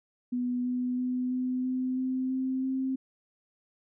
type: tone with pitch steps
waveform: sine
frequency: 246.9 / 249.2 / 251.5 / 253.8 / 256.2 / 258.6 / 261 / 263.4 Hz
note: B3 / B3 / B3 / B3 / C4 / C4 / C4 / C4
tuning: 0 / +16 / +32 / +47 / -36 / -20 / -4 / +12 cents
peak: -27 dBFS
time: 0.32-2.96 s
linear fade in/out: 10 ms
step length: 330 ms
effects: none